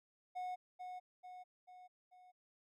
triangle tone with echo, 730 Hz, F#5, 24 cents flat, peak -38 dBFS, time 0.35-0.56 s, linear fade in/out 20 ms, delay 440 ms, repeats 4, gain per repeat -5 dB, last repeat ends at 2.32 s, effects none

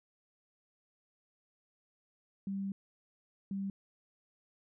sine tone bursts at uneven times, 196 Hz, G3, in tune, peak -34 dBFS, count 2, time 2.47-2.72 / 3.51-3.7 s, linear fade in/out 2 ms, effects none

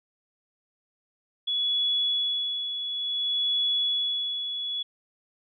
sine tone with tremolo, 3391 Hz, G#7, 35 cents sharp, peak -22 dBFS, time 1.47-4.83 s, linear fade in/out 10 ms, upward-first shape sine, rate 0.57 Hz, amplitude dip 55%, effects none

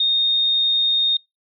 sine tone, 3689 Hz, A#7, 19 cents flat, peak -15 dBFS, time 0-1.17 s, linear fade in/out 5 ms, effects noise-tail reverb RT60 0.2 s tail -26 dB re dry

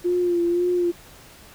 sine tone with vibrato, 350.2 Hz, F4, 5 cents sharp, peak -18 dBFS, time 0.04-0.92 s, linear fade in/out 20 ms, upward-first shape sine, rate 1.9 Hz, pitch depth 36 cents each way, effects pink hiss -47 dBFS RMS until 1.54 s

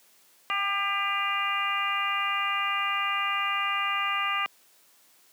harmonic tone with a mistuned harmonic, 400 Hz, G4, 35 cents sharp, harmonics 2 / 3 / 4 / 5 / 6 / 7, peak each -37 / -28 / -38 / -33 / -33 / -32 dBFS, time 0.5-4.46 s, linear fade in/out 0 ms, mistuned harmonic 2, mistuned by -22 cents, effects white hiss -60 dBFS RMS until 5.32 s + high-pass 200 Hz 12 dB/octave

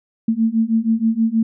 sine beating tone pair, 221.5 / 227.8 Hz, A3 / A#3, +12 / -40 cents, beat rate 6.3 Hz, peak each -18 / -17 dBFS, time 0.28-1.43 s, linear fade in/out 5 ms, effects none

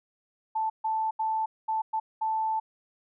sine tone bursts at uneven times, 880 Hz, A5, in tune, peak -25 dBFS, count 6, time 0.55-0.7 / 0.84-1.11 / 1.19-1.46 / 1.68-1.82 / 1.93-2 / 2.21-2.6 s, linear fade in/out 10 ms, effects none

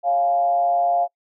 sine tone with frequency modulation, 698.5 Hz, F5, in tune, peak -16 dBFS, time 0.03-1.08 s, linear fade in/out 50 ms, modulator 144 Hz, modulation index 0.47, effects noise-tail reverb RT60 0.1 s tail -26 dB re dry

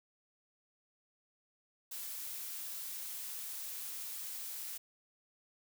blue noise, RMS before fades -43 dBFS, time 1.91-4.78 s, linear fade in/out 10 ms, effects none

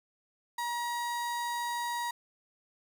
35% pulse tone, 953 Hz, A#5, 38 cents sharp, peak -30 dBFS, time 0.58-2.11 s, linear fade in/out 5 ms, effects none

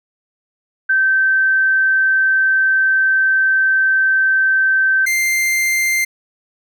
sine / 45% pulse tone pair in turn, 1550 / 2095 Hz, G6 / C7, -20 / +2 cents, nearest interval perfect fourth, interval 522 cents, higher second, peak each -11 / -14 dBFS, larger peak first, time 0.89-5.06 / 5.06-6.05 s, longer first, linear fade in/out 10 ms, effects none

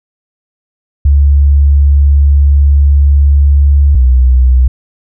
sine tone pair in turn, 70.9 / 63.38 Hz, C#2 / B1, +40 / +46 cents, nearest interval major second, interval 194 cents, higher first, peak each -3 dBFS, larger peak neither, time 1.05-3.95 / 3.95-4.68 s, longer first, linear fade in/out 5 ms, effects none

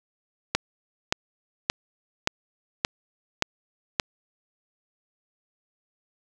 click train, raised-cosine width 0.2 ms, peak -3 dBFS, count 7, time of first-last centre 0.55-3.998 s, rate 1.74 Hz, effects none

